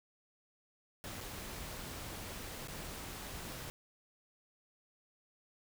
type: noise with dropouts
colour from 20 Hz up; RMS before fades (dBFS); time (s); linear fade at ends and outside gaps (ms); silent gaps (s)
pink; -45; 1.04-3.7; 0; 1.206-1.21 / 2.674-2.683
effects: none